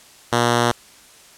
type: tone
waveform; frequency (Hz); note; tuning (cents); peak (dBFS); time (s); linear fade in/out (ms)
5% pulse; 120; B2; -49; -4; 0.32-0.72; 10
effects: white hiss -47 dBFS RMS until 1.37 s + low-pass 10000 Hz 12 dB/octave